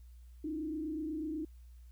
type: tone with frequency modulation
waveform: sine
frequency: 311.1 Hz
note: D#4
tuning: in tune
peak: -35 dBFS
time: 0.44-1.45 s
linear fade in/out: 5 ms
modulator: 28.1 Hz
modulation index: 0.73
effects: added 60 Hz sine -51 dBFS peak until 1.91 s + white hiss -74 dBFS RMS until 1.91 s